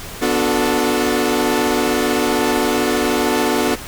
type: chord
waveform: sawtooth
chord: B minor seventh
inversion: none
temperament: equal with one note detuned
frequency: 246.9 / 293.7 / 362.6 / 440 Hz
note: B3 / D4 / F#4 / A4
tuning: 0 / 0 / -35 / 0 cents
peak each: -17 dBFS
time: 0.21-3.76 s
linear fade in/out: 20 ms
effects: pink hiss -32 dBFS RMS until 3.87 s